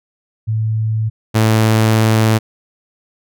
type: tone pair in turn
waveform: sine / sawtooth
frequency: 110 / 110.39 Hz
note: A2 / A2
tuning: 0 / +6 cents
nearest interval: unison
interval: 6 cents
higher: second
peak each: -14 / -6 dBFS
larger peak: second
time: 0.47-1.1 / 1.34-2.39 s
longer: second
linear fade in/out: 20 ms
effects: none